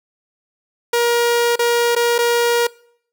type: tone with dropouts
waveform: sawtooth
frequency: 474.1 Hz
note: A#4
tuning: 29 cents sharp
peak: -10 dBFS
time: 0.93-2.67 s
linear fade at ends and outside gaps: 5 ms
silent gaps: 1.558-1.591 / 1.952-1.962 / 2.182-2.187 s
effects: noise-tail reverb RT60 0.6 s tail -23 dB re dry